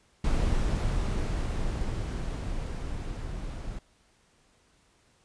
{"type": "noise with level ramp", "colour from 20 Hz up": "brown", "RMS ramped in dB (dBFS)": [-25, -37], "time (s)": [0.24, 3.79], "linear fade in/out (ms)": 5, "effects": ["pink hiss -65 dBFS RMS until 5.24 s", "resampled to 22050 Hz"]}